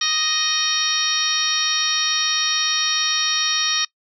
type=harmonic tone; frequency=622.3 Hz; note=D#5; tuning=in tune; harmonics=2 / 3 / 4 / 5 / 6 / 7 / 8 / 9; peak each=-29 / -28 / -29 / -27 / -23 / -27 / -34 / -23 dBFS; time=0.01-3.85 s; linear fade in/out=5 ms; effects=noise-tail reverb RT60 0.1 s tail -23 dB re dry